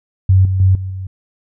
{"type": "tone with level steps", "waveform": "sine", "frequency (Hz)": 94.5, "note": "F#2", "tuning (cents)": 37, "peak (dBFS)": [-6, -13, -7, -20, -22], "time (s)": [0.29, 1.07], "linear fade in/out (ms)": 5, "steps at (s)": [0.45, 0.6, 0.75, 0.9], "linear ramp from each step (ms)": 2, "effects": []}